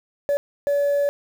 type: tone bursts at uneven times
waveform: sine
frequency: 571 Hz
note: D5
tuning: 49 cents flat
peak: -15 dBFS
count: 2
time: 0.29-0.37 / 0.67-1.09 s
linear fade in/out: 0 ms
effects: tanh soft clip ceiling -16 dBFS + 7-bit